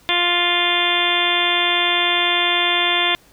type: harmonic tone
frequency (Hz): 350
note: F4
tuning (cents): +4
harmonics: 1 / 2 / 3 / 4 / 5 / 6 / 7 / 8 / 9 / 10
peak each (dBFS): -27 / -25 / -25 / -30 / -26 / -23 / -25 / -27 / -25 / -20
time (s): 0.09-3.15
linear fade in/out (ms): 0
effects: pink hiss -52 dBFS RMS until 3.32 s